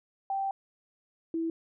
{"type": "tone pair in turn", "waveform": "sine", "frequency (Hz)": [781, 328.4], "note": ["G5", "E4"], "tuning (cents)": [-7, -6], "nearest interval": "octave + minor third", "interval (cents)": 1499, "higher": "first", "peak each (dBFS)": -28, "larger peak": "neither", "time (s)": [[0.3, 0.51], [1.34, 1.5]], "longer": "first", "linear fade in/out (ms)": 2, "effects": []}